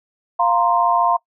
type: chord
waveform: sine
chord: F suspended fourth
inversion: none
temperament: equal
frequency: 698.5 / 932.3 / 1046.5 Hz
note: F5 / Bb5 / C6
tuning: 0 / 0 / 0 cents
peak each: -18 dBFS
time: 0.39-1.17 s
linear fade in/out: 10 ms
effects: noise-tail reverb RT60 0.1 s tail -23 dB re dry

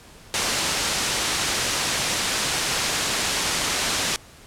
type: low-pass noise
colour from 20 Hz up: white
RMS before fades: -24 dBFS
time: 0.34-4.16 s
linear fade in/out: 0 ms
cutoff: 7100 Hz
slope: 12 dB/octave
effects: pink hiss -47 dBFS RMS until 4.46 s + low-pass 11000 Hz 12 dB/octave

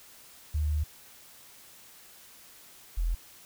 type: tone pair in turn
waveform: sine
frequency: 75.6 / 41.89 Hz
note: D#2 / E1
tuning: -49 / +29 cents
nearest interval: minor seventh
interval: 1022 cents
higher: first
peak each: -25 dBFS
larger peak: neither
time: 0.54-0.84 / 2.97-3.15 s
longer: first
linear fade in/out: 10 ms
effects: white hiss -53 dBFS RMS until 3.45 s

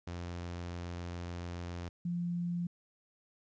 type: tone pair in turn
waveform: sawtooth / sine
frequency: 87.1 / 173.71 Hz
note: F2 / F3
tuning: -4 / -9 cents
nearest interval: octave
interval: 1195 cents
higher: second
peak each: -35 / -32 dBFS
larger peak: second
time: 0.07-1.89 / 2.05-2.67 s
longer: first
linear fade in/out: 5 ms
effects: resampled to 16000 Hz + 12-bit

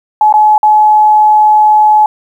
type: tone with dropouts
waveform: sine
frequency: 852 Hz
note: G#5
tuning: 44 cents sharp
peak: -3 dBFS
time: 0.21-2.06 s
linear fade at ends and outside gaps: 2 ms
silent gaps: 0.326-0.339 / 0.58-0.63 s
effects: 7-bit

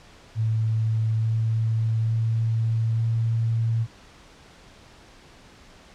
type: tone with pitch steps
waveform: sine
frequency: 111 / 111.97 / 112.94 / 113.92 Hz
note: A2 / A2 / A2 / A#2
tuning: +16 / +31 / +46 / -39 cents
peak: -20 dBFS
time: 0.35-3.87 s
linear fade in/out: 50 ms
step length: 880 ms
effects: pink hiss -50 dBFS RMS until 5.94 s + low-pass 6000 Hz 12 dB/octave

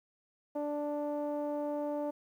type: tone with low-pass filter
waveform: sawtooth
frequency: 293.7 Hz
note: D4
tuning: in tune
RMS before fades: -35 dBFS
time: 0.55-2.11 s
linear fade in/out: 10 ms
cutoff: 710 Hz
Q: 7.2
effects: 11-bit

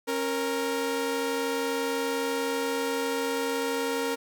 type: tone pair together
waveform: sawtooth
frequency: 273.3 / 466.2 Hz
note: C#4 / A#4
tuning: -24 / 0 cents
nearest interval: major sixth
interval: 924 cents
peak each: -28 / -24 dBFS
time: 0.07-4.16 s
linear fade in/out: 20 ms
effects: none

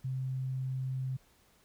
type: tone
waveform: sine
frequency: 130.81 Hz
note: C3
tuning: in tune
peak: -32 dBFS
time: 0.04-1.17 s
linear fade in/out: 10 ms
effects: pink hiss -66 dBFS RMS until 1.64 s

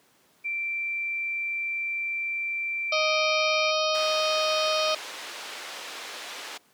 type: tone with pitch glide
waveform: sine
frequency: 2349 to 2376 Hz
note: D7 to D7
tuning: 0 to +20 cents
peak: -27 dBFS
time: 0.44-3.72 s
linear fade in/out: 20 ms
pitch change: +20 cents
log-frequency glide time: 2.96-3.61 s
type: harmonic tone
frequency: 622.3 Hz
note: D#5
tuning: in tune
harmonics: 1 / 2 / 4 / 5 / 6 / 7 / 8 / 9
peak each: -26 / -29 / -32 / -33 / -34 / -34 / -35 / -36 dBFS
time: 2.92-4.95 s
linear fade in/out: 5 ms
type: band-pass noise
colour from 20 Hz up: white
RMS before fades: -39 dBFS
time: 3.94-6.58 s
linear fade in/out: 10 ms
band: 420 to 4100 Hz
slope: 12 dB/octave
effects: pink hiss -62 dBFS RMS until 6.73 s + high-pass 200 Hz 12 dB/octave

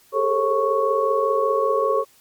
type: tone cluster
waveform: sine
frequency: 405.2 / 420.3 / 445.5 / 542 / 1108 Hz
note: G#4 / G#4 / A4 / C#5 / C#6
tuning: -43 / +21 / +22 / -39 / -1 cents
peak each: -26 / -31 / -22 / -22 / -22 dBFS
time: 0.12-2.05 s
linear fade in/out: 50 ms
effects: white hiss -55 dBFS RMS until 2.2 s + MP3 96 kbps

